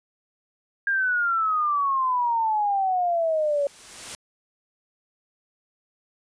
sine exponential sweep, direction down, 1621 to 560 Hz, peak -20 dBFS, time 0.87-3.67 s, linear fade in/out 2 ms
white noise with exponential growth, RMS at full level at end -34 dBFS, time 3-4.15 s, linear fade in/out 1 ms, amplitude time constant 250 ms
effects resampled to 22050 Hz

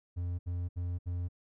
triangle tone bursts, 88 Hz, F2, 14 cents sharp, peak -30 dBFS, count 4, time 0.16-1.287 s, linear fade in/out 20 ms, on 230 ms, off 69 ms, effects none

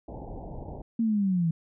pink low-pass noise, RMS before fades -39 dBFS, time 0.08-0.82 s, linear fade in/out 5 ms, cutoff 900 Hz, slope 96 dB/octave
sine linear sweep, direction down, 232.4 to 159.3 Hz, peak -22 dBFS, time 0.99-1.51 s, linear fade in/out 5 ms
effects none

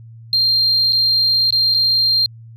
sine tone with dropouts, 4186 Hz, C8, in tune, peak -11 dBFS, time 0.33-2.26 s, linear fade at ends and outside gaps 1 ms, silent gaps 0.924-0.93 / 1.506-1.525 / 1.741-1.746 s, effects tanh soft clip ceiling -8 dBFS + added 114 Hz sine -36 dBFS peak until 2.56 s

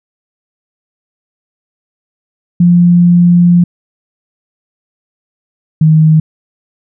sine tone pair in turn, 174.61 / 157.05 Hz, F3 / D#3, 0 / +16 cents, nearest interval major second, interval 184 cents, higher first, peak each -3 dBFS, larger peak neither, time 2.6-3.64 / 5.81-6.2 s, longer first, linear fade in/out 5 ms, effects none

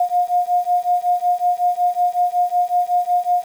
sine beating tone pair, 710 / 715.4 Hz, F5 / F5, +28 / +41 cents, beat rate 5.4 Hz, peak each -18 dBFS, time 0-3.44 s, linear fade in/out 5 ms, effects 7-bit

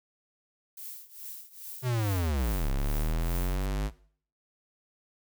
violet noise with tremolo, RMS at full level -40 dBFS, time 0.77-3.66 s, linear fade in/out 5 ms, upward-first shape triangle, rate 2.4 Hz, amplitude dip 90%
square linear two-way sweep, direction down then up, 130.81 to 32.94 to 52.2 Hz, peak -27 dBFS, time 1.82-3.91 s, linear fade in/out 50 ms, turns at 2.69 s
effects noise-tail reverb RT60 0.5 s tail -18 dB re dry

